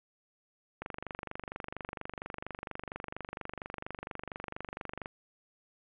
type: click train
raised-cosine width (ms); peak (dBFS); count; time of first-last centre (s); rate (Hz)
0.5; -23; 104; 0.82-5.059; 24.3
effects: resampled to 8000 Hz + 10-bit